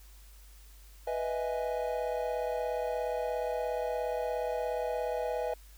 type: chord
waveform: triangle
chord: E major seventh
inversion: second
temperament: equal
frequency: 493.9 / 622.3 / 659.3 / 830.6 Hz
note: B4 / D#5 / E5 / G#5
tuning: 0 / 0 / 0 / 0 cents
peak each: -32 / -34 / -36 / -36 dBFS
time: 1.07-5.54 s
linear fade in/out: 5 ms
effects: added 50 Hz sine -51 dBFS peak until 5.77 s + white hiss -60 dBFS RMS until 5.77 s